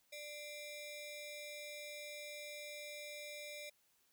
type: ring-modulated tone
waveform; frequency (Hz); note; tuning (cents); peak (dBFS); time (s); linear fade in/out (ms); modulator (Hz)
sawtooth; 1480; F#6; 0; -40; 0.12-3.7; 10; 890
effects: white hiss -75 dBFS RMS until 4.12 s